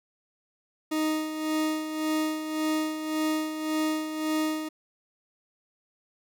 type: tone with tremolo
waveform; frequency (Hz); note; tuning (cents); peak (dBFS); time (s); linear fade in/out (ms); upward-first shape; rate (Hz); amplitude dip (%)
40% pulse; 311.1; D#4; 0; -23; 0.91-4.69; 10; sine; 1.8; 60
effects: none

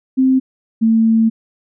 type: tone pair in turn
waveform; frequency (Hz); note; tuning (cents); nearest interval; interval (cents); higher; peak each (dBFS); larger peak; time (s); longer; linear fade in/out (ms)
sine; 261.6 / 224.4; C4 / A3; 0 / +34; minor third; 266; first; -9; neither; 0.17-0.4 / 0.81-1.3; second; 20
effects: none

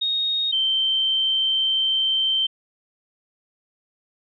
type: tone pair in turn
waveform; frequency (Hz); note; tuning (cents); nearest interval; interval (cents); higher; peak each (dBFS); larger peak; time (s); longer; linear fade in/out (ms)
sine; 3729 / 3117; A#7 / G7; 0 / -11; minor third; 311; first; -20 / -18; second; 0.01-0.52 / 0.52-2.47; second; 10
effects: none

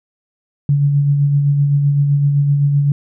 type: tone with tremolo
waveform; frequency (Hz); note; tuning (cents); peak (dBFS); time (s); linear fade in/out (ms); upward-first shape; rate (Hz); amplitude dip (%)
sine; 142.8; D3; -48; -9; 0.69-2.92; 2; sine; 7.8; 35
effects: none

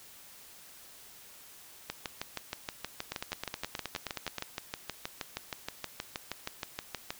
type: two click trains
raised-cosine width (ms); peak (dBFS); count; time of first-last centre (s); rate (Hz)
0.2; -17 / -17; 13 / 34; 3.12-4.383 / 1.9-7.105; 9.5 / 6.34
effects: white hiss -53 dBFS RMS until 7.19 s

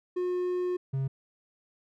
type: tone pair in turn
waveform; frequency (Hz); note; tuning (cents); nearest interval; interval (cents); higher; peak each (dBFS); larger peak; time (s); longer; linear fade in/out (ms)
triangle; 360.3 / 134.7; F#4 / C#3; -46 / -49; octave + perfect fourth; 1703; first; -25; neither; 0.16-0.77 / 0.93-1.08; first; 10
effects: none

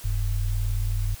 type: tone pair together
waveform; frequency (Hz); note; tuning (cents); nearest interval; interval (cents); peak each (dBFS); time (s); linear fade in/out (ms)
sine; 41.08 / 100; E1 / G2; -5 / +35; octave + minor third; 1540; -24 / -26; 0.04-1.15; 10
effects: white hiss -44 dBFS RMS until 1.2 s

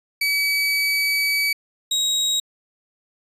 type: tone pair in turn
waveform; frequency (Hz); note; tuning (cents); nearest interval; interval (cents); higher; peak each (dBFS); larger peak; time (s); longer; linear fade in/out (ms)
30% pulse; 2282 / 3805; C#7 / A#7; +50 / +35; major sixth; 885; second; -16; neither; 0.21-1.53 / 1.91-2.4; first; 5
effects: resampled to 32000 Hz

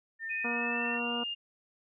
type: tone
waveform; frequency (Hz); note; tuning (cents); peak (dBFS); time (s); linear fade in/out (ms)
sine; 1805; A6; +44; -35; 0.19-1; 50
type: tone with pitch glide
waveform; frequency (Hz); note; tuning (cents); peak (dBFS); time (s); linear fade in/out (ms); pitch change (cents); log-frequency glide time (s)
sine; 2497 to 2819; D#7 to F7; +6 to +16; -33; 0.29-1.35; 20; +210; 0.41-1.16
type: harmonic tone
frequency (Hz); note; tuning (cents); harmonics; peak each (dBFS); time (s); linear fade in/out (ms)
238.2; A#3; +38; 1 / 2 / 3 / 4 / 5 / 6; -36 / -39 / -41 / -42 / -43 / -44; 0.44-1.24; 10
effects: none

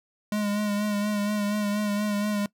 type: tone with vibrato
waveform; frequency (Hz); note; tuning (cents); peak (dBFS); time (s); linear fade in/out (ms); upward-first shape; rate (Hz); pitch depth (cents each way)
square; 207.2; G#3; -4; -25; 0.32-2.46; 2; sine; 4.2; 32
effects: noise-tail reverb RT60 0.1 s tail -21 dB re dry

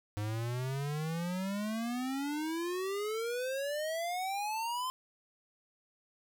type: exponential sweep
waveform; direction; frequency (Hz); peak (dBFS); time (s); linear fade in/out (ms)
square; up; 102.6 to 1040; -34; 0.17-4.9; 0
effects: none

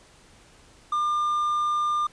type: tone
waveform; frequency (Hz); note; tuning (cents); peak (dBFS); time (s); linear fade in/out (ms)
triangle; 1200; D6; +37; -20; 0.92-2.07; 5
effects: pink hiss -54 dBFS RMS until 2.12 s + resampled to 22050 Hz

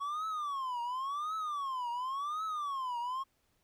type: tone with vibrato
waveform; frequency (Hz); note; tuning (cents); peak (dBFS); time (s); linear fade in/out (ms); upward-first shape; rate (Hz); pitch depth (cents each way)
triangle; 1108.7; C#6; 0; -32; 0-3.24; 20; triangle; 0.92; 290
effects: pink hiss -75 dBFS RMS until 3.63 s

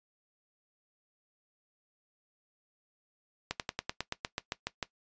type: slowing click train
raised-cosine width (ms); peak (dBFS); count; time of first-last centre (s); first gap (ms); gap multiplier
0.2; -15; 12; 3.51-4.828; 88; 1.06
effects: noise-tail reverb RT60 0.1 s tail -17 dB re dry + resampled to 16000 Hz

